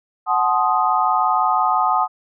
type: chord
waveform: sine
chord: F# diminished seventh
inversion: none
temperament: equal with one note detuned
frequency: 740 / 865.9 / 1046.5 / 1244.5 Hz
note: F#5 / A5 / C6 / Eb6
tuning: 0 / -28 / 0 / 0 cents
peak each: -20 / -20 / -23 / -19 dBFS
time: 0.26-2.08 s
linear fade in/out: 50 ms
effects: none